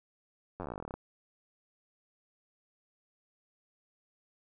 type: slowing click train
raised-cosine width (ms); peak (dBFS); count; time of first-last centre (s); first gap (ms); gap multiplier
1; -25; 19; 0.6-0.94; 10; 1.07
effects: none